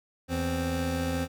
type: tone pair together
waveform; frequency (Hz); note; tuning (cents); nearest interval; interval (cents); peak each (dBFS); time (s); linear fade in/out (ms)
25% pulse; 82.33 / 261.6; E2 / C4; -2 / 0; octave + minor sixth; 2002; -27 / -26; 0.28-1.28; 50
effects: none